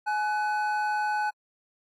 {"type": "tone pair together", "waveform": "triangle", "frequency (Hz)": [843.5, 1496], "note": ["G#5", "F#6"], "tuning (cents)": [27, 19], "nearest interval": "minor seventh", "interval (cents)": 992, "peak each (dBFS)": [-24, -29], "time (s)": [0.06, 1.31], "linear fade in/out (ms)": 20, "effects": ["AAC 64 kbps"]}